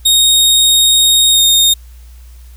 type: tone with pitch glide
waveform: sawtooth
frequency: 3729 to 3693 Hz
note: A#7 to A#7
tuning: 0 to -17 cents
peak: -4 dBFS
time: 0.05-1.74 s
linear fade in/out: 10 ms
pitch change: -17 cents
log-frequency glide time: 1.31-1.41 s
effects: added 60 Hz sine -33 dBFS peak until 2.56 s + white hiss -49 dBFS RMS until 2.56 s